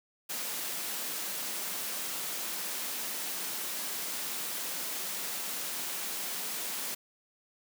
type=high-pass noise; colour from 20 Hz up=white; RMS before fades=-36 dBFS; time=0.29-6.95 s; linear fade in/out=10 ms; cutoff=160 Hz; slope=48 dB/octave; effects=none